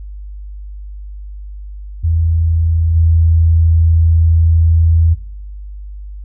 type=tone with level steps; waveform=sine; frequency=82.2 Hz; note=E2; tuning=4 cents flat; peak=-10 / -7 dBFS; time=2.03-5.15 s; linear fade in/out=20 ms; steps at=2.95 s; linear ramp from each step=10 ms; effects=noise-tail reverb RT60 1.0 s tail -24 dB re dry + added 50 Hz sine -26 dBFS peak until 6.24 s